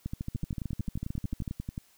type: two click trains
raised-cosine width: 5 ms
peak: -22 / -21 dBFS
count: 17 / 20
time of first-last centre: 0.35-1.779 / 0.06-1.478 s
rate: 11.2 / 13.4 Hz
effects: white hiss -63 dBFS RMS until 1.97 s